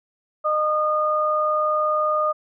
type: tone pair together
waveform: sine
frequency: 611.5 / 1223 Hz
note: D#5 / D#6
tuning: -30 / -30 cents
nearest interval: octave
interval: 1200 cents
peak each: -22 / -20 dBFS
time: 0.44-2.33 s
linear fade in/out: 20 ms
effects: none